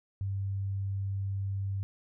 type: tone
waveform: sine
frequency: 98 Hz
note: G2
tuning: in tune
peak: -30 dBFS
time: 0.21-1.83 s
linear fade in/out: 0 ms
effects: none